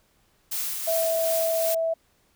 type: noise with tremolo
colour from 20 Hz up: blue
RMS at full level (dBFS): -28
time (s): 0.51-1.75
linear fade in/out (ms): 10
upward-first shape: triangle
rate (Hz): 2.7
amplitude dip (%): 40
type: tone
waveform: sine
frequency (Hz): 655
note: E5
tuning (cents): -11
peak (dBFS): -22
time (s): 0.87-1.94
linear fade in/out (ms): 10
effects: pink hiss -65 dBFS RMS until 2.35 s